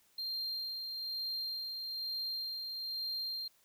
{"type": "tone with tremolo", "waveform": "triangle", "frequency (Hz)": 4186, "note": "C8", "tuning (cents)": 0, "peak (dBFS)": -34, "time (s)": [0.18, 3.48], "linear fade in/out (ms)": 5, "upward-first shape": "sine", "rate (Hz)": 1.1, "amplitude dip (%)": 35, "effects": ["white hiss -69 dBFS RMS until 3.64 s"]}